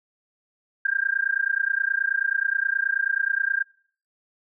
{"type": "tone with amplitude modulation", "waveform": "sine", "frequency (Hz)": 1598, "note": "G6", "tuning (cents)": 33, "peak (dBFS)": -17, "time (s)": [0.85, 3.63], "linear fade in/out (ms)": 5, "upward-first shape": "sine", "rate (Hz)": 29.4, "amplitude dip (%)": 100, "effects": ["noise-tail reverb RT60 0.5 s tail -24 dB re dry"]}